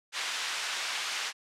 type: band-pass noise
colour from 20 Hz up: pink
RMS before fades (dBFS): -34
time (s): 0.12-1.33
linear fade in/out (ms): 50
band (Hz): 1500 to 6000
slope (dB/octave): 12
effects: low-pass 11000 Hz 12 dB/octave